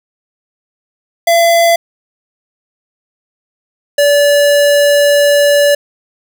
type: tone pair in turn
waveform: square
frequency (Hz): 677 / 576.7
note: E5 / D5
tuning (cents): +46 / -32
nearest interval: minor third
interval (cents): 278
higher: first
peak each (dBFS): -7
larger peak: neither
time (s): 1.27-1.76 / 3.98-5.75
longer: second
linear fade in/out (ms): 5
effects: none